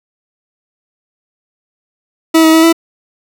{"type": "tone with pitch steps", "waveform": "40% pulse", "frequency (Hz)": [323.6, 319.3, 323, 330.5], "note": ["E4", "D#4", "E4", "E4"], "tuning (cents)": [-32, 45, -35, 5], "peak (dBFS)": -4, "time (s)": [2.34, 2.728], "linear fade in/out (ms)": 10, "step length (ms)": 97, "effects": []}